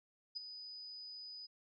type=tone with ADSR envelope; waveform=sine; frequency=4978 Hz; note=D#8; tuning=in tune; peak=-37 dBFS; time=0.35-1.47 s; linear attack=19 ms; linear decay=13 ms; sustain=-10 dB; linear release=18 ms; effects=none